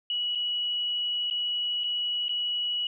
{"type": "tone with dropouts", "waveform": "sine", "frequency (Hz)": 2928, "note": "F#7", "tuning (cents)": -19, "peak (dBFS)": -26, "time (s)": [0.1, 2.87], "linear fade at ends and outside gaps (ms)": 2, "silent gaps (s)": [[0.351, 0.355], [1.301, 1.309], [1.837, 1.841], [2.283, 2.292]], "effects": []}